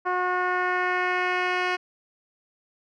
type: tone with low-pass filter sweep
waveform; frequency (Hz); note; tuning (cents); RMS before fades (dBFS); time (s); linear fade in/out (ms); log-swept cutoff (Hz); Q
10% pulse; 362.8; F#4; -34; -25; 0.05-1.77; 20; 1200 to 3300; 1.6
effects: none